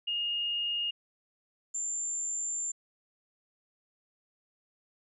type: tone pair in turn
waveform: sine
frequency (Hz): 2846 / 7251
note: F7 / A#8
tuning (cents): +32 / -49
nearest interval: octave + major third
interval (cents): 1619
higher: second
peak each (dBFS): -29 / -31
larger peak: first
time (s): 0.07-0.91 / 1.74-2.72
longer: second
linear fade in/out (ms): 10
effects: none